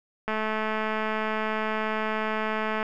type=click train; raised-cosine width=0.5 ms; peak=-14 dBFS; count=554; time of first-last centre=0.28-2.828 s; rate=217 Hz; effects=none